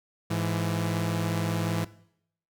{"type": "tone pair together", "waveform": "sawtooth", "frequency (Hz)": [105.47, 166.8], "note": ["G#2", "E3"], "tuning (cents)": [27, 21], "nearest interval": "minor sixth", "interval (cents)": 794, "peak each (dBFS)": -25, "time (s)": [0.3, 1.85], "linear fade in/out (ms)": 10, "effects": ["noise-tail reverb RT60 0.7 s tail -19 dB re dry"]}